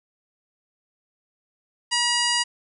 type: harmonic tone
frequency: 960 Hz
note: B5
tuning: 49 cents flat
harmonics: 1 / 2 / 3 / 4 / 5 / 6 / 7 / 8 / 9 / 10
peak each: -28 / -27 / -25 / -37 / -25 / -35 / -32 / -34 / -36 / -34 dBFS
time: 1.91-2.44 s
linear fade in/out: 20 ms
effects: none